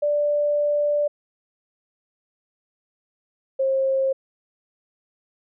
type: tone pair in turn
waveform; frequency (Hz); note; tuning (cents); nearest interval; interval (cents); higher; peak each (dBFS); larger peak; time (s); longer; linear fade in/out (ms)
sine; 587.3 / 534.8; D5 / C5; 0 / +38; major second; 162; first; -18; neither; 0.02-1.08 / 3.59-4.13; first; 10
effects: none